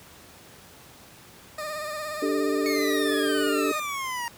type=tone with vibrato; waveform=20% pulse; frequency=609 Hz; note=D#5; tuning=37 cents flat; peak=-26 dBFS; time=1.58-3.8 s; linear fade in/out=5 ms; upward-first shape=sine; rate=17 Hz; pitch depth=40 cents each way
type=chord; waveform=sine; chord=D suspended fourth; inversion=none; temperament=just; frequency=293.7 / 391.6 / 440.5 Hz; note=D4 / G4 / A4; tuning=0 / -2 / +2 cents; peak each=-26 / -28 / -28 dBFS; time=2.22-3.72 s; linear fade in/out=5 ms
type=exponential sweep; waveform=25% pulse; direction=down; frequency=2217 to 932.3 Hz; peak=-25 dBFS; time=2.66-4.28 s; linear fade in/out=0 ms
effects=pink hiss -49 dBFS RMS until 4.37 s + high-pass 80 Hz 12 dB/octave